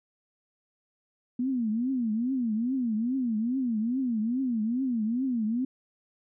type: tone with vibrato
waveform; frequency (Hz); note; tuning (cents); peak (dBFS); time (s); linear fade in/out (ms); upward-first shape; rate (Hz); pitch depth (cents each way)
sine; 238.9; A#3; +43; -25; 1.39-5.65; 5; triangle; 2.4; 230
effects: none